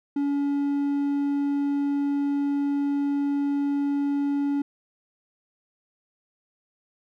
triangle tone, 283.6 Hz, C#4, 40 cents sharp, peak -20 dBFS, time 0.16-4.62 s, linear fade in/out 5 ms, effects none

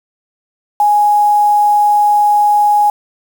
sine tone with quantisation, 830.6 Hz, G#5, in tune, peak -7 dBFS, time 0.8-2.9 s, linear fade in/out 2 ms, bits 5, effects none

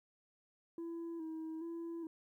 sine tone with vibrato, 327.2 Hz, E4, 13 cents flat, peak -38 dBFS, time 0.78-2.07 s, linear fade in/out 2 ms, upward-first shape square, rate 1.2 Hz, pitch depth 40 cents each way, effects tanh soft clip ceiling -40 dBFS + 13-bit

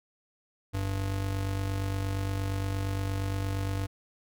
square tone pair together, 48.6 / 97.2 Hz, G1 / G2, -14 / -14 cents, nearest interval octave, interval 1200 cents, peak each -38 / -30 dBFS, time 0.73-3.87 s, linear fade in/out 20 ms, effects none

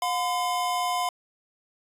square tone pair together, 716 / 1018.7 Hz, F5 / C6, +43 / -47 cents, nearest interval tritone, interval 610 cents, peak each -28 dBFS, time 0.02-1.09 s, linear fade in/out 2 ms, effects resampled to 32000 Hz

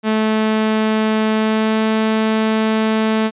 sawtooth tone with pitch glide, 217.7 to 219.3 Hz, A3 to A3, -18 to -6 cents, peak -10 dBFS, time 0.03-3.31 s, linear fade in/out 50 ms, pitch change +12 cents, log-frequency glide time 1.34-1.82 s, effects resampled to 8000 Hz

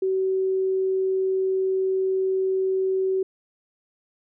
sine tone, 379.5 Hz, F#4, 44 cents sharp, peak -20 dBFS, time 0.02-3.23 s, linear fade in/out 5 ms, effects none

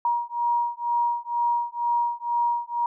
sine beating tone pair, 949 / 951.1 Hz, A#5 / A#5, +31 / +35 cents, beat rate 2.1 Hz, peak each -25 dBFS, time 0.05-2.86 s, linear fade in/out 2 ms, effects none

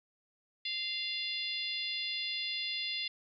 harmonic tone, 695 Hz, F5, 9 cents flat, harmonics 3 / 4 / 5 / 6 / 7, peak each -42 / -40 / -38 / -41 / -42 dBFS, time 0.65-3.08 s, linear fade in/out 5 ms, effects none

